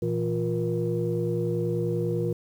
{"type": "tone cluster", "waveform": "sine", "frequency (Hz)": [116.9, 167.2, 352.9, 473.1], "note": ["A#2", "E3", "F4", "A#4"], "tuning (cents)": [5, 25, 18, 26], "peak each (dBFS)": -29, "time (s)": [0.02, 2.33], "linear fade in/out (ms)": 5, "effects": ["tanh soft clip ceiling -15 dBFS", "9-bit"]}